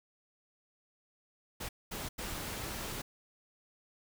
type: noise bursts at uneven times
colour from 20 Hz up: pink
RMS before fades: -40 dBFS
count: 3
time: 1.6-1.69 / 1.91-2.09 / 2.18-3.02 s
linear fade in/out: 10 ms
effects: none